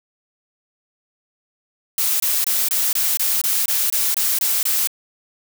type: noise bursts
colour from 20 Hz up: blue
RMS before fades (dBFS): -19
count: 12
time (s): 1.98-4.873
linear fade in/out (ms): 2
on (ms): 220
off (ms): 23
effects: none